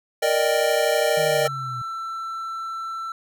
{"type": "chord", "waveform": "square", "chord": "Eb major seventh", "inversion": "second", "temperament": "equal with one note detuned", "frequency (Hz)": [466.2, 587.3, 619.7, 784], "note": ["Bb4", "D5", "Eb5", "G5"], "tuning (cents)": [0, 0, -7, 0], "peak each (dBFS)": [-25, -24, -23, -28], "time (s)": [0.22, 1.48], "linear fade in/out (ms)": 10}
{"type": "exponential sweep", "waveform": "sine", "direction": "down", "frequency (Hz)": [159.2, 120.6], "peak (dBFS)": -32, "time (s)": [1.17, 1.82], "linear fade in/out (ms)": 5}
{"type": "tone", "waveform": "triangle", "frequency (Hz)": 1336, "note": "E6", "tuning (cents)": 23, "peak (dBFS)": -26, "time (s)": [1.45, 3.12], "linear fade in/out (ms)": 2}
{"effects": []}